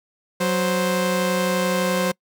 sawtooth tone pair together, 185.01 / 523.3 Hz, F#3 / C5, 0 / 0 cents, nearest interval octave + tritone, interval 1800 cents, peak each -18 dBFS, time 0.4-2.12 s, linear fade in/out 10 ms, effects noise-tail reverb RT60 0.1 s tail -26 dB re dry

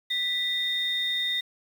sine tone pair together, 1975.5 / 3666 Hz, B6 / A#7, 0 / -30 cents, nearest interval major seventh, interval 1070 cents, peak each -30 / -25 dBFS, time 0.1-1.41 s, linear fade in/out 10 ms, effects tanh soft clip ceiling -18 dBFS + 8-bit

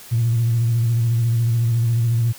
sine tone with vibrato, 116.54 Hz, A#2, in tune, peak -14 dBFS, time 0.11-2.33 s, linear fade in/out 20 ms, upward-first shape square, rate 14 Hz, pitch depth 37 cents each way, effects tanh soft clip ceiling -11 dBFS + white hiss -41 dBFS RMS until 2.38 s

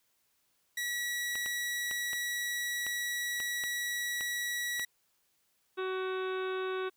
sawtooth tone, 1933 Hz, B6, 38 cents flat, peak -29 dBFS, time 0.77-4.85 s, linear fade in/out 5 ms
clicks, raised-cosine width 0.3 ms, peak -26 dBFS, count 9, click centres 1.355 / 1.461 / 1.912 / 2.132 / 2.866 / 3.402 / 3.638 / 4.209 / 4.796 s
harmonic tone, 375.1 Hz, F#4, 24 cents sharp, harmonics 1 / 2 / 3 / 4 / 5 / 6 / 7 / 8 / 9 / 10, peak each -33 / -48 / -41 / -42 / -53 / -52 / -49 / -59 / -53 / -50 dBFS, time 5.77-6.9 s, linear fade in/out 20 ms
effects white hiss -74 dBFS RMS until 6.96 s

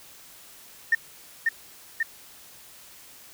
sine tone with echo, 1817 Hz, A#6, 45 cents flat, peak -15 dBFS, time 0.92-0.95 s, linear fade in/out 5 ms, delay 540 ms, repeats 2, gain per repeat -3 dB, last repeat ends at 2.03 s, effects tanh soft clip ceiling -12 dBFS + white hiss -49 dBFS RMS until 3.33 s

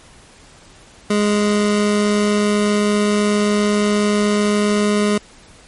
25% pulse tone, 207.6 Hz, G#3, in tune, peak -10 dBFS, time 1.1-5.18 s, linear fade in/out 5 ms, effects pink hiss -45 dBFS RMS until 5.67 s + MP3 48 kbps

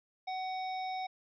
harmonic tone with a mistuned harmonic, 750 Hz, F#5, 23 cents sharp, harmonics 1 / 3 / 5 / 7, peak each -35 / -45 / -49 / -52 dBFS, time 0.27-1.07 s, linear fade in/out 10 ms, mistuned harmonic 7, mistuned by +17 cents, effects none

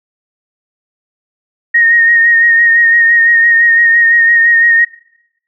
sine tone with vibrato, 1858 Hz, A#6, 6 cents flat, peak -5 dBFS, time 1.74-4.85 s, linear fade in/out 10 ms, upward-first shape sine, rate 5.9 Hz, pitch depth 27 cents each way, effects noise-tail reverb RT60 0.8 s tail -22 dB re dry

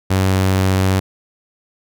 sawtooth tone, 94.8 Hz, F#2, 43 cents sharp, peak -9 dBFS, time 0.1-1 s, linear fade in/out 10 ms, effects none

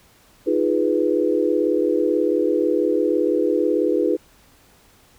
sine chord, F half-diminished seventh, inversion third, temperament equal, 311.1 / 349.2 / 415.3 / 493.9 Hz, Eb4 / F4 / Ab4 / Cb5, 0 / 0 / 0 / 0 cents, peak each -22 dBFS, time 0.46-4.17 s, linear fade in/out 20 ms, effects pink hiss -54 dBFS RMS until 5.18 s

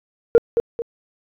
sine tone with echo, 466.2 Hz, A#4, in tune, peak -5 dBFS, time 0.35-0.38 s, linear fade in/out 0 ms, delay 220 ms, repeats 2, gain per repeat -8 dB, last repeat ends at 0.82 s, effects tanh soft clip ceiling -5 dBFS

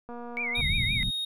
click train, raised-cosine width 1 ms, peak -28 dBFS, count 125, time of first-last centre 0.09-0.609 s, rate 239 Hz
sine tone with vibrato, 2217 Hz, C#7, in tune, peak -28 dBFS, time 0.37-1.03 s, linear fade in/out 0 ms, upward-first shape triangle, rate 5.8 Hz, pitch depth 160 cents each way
triangle tone, 3729 Hz, A#7, in tune, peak -27 dBFS, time 0.55-1.25 s, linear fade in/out 5 ms
pink low-pass noise, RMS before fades -30 dBFS, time 0.57-1.11 s, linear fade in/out 20 ms, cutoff 190 Hz, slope 24 dB/octave
effects none

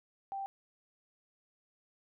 sine tone, 784 Hz, G5, in tune, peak -36 dBFS, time 0.32-0.46 s, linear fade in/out 0 ms, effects none

